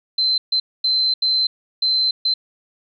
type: tone bursts at uneven times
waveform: sine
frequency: 4084 Hz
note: C8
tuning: 43 cents flat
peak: -15 dBFS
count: 6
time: 0.18-0.38 / 0.52-0.6 / 0.84-1.14 / 1.22-1.47 / 1.82-2.11 / 2.25-2.34 s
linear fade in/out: 5 ms
effects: none